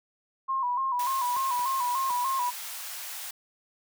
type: tone with vibrato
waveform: sine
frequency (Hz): 1022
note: C6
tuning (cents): -41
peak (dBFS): -25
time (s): 0.48-2.51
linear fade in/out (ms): 20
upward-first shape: square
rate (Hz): 3.4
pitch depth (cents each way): 75
type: high-pass noise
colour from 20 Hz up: white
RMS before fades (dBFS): -38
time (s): 0.99-3.31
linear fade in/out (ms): 5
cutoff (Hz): 690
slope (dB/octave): 24
type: clicks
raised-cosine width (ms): 0.5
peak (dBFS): -29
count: 3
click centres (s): 1.367 / 1.594 / 2.106
effects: none